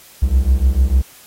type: beating tone pair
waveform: triangle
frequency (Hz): 62 / 68.7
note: B1 / C#2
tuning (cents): +7 / -15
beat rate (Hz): 6.7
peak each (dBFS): -12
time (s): 0.22-1.02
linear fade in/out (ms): 10
effects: white hiss -44 dBFS RMS until 1.26 s + AAC 48 kbps